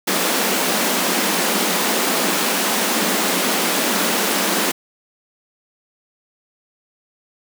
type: high-pass noise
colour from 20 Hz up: pink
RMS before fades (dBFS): -19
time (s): 0.07-4.72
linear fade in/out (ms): 10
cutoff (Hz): 180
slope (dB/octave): 96
effects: none